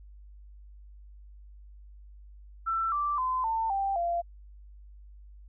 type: tone with pitch steps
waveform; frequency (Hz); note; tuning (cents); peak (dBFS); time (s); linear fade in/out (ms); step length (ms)
sine; 1337 / 1170.7 / 1025 / 897.5 / 785.9 / 688.1; E6 / D6 / C6 / A5 / G5 / F5; +24 / -6 / -36 / +34 / +4 / -26; -26; 2.66-4.22; 20; 260
effects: added 50 Hz sine -47 dBFS peak until 5.48 s